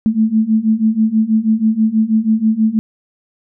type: beating tone pair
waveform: sine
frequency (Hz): 216.3 / 222.5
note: A3 / A3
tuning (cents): -29 / +20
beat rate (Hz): 6.2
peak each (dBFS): -15 / -13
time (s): 0.06-2.79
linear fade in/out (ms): 0
effects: none